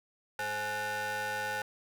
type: ring-modulated tone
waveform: 30% pulse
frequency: 317.1 Hz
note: D#4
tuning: 33 cents sharp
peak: -27 dBFS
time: 0.39-1.62 s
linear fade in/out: 2 ms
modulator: 1160 Hz
effects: none